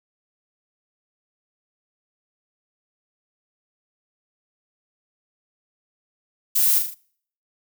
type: noise with echo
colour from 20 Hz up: violet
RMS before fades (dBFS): -19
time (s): 6.55-6.79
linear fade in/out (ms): 10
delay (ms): 39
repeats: 4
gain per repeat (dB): -5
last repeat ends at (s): 6.946
effects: noise-tail reverb RT60 0.6 s tail -26 dB re dry